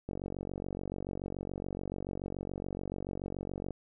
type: click train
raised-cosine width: 2 ms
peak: -24 dBFS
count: 171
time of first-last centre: 0.09-3.707 s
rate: 47 Hz
effects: none